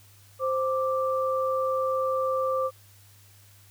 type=tone pair together; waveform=sine; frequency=523.3 / 1174.7 Hz; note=C5 / D6; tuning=0 / 0 cents; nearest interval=octave + major second; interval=1400 cents; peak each=-25 / -28 dBFS; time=0.39-2.71 s; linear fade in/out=50 ms; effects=added 100 Hz sine -54 dBFS peak until 3.7 s + white hiss -57 dBFS RMS until 3.7 s